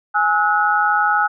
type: tone cluster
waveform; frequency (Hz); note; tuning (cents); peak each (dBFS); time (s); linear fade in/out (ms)
sine; 832 / 1292 / 1464; G#5 / E6 / F#6; +3 / -35 / -19; -18; 0.14-1.28; 20
effects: none